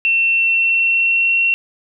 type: tone with pitch glide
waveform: sine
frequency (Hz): 2700 to 2727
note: E7 to F7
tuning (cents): +41 to -42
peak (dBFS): -12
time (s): 0.05-1.54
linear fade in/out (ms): 0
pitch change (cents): +17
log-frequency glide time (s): 0.35-1.4
effects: none